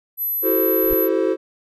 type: tone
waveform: sine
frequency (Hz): 12000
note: F#9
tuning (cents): +23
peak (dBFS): -20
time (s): 0.17-1.09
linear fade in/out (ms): 50
type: chord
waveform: triangle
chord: F# half-diminished seventh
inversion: third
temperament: equal with one note detuned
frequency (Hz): 329.6 / 378.9 / 440 / 523.3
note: E4 / F#4 / A4 / C5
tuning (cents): 0 / +41 / 0 / 0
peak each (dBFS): -20 / -19 / -21 / -21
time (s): 0.42-1.37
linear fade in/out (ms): 50
type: noise with exponential growth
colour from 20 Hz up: brown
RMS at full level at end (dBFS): -25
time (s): 0.77-0.94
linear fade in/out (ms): 2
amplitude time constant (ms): 36
effects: none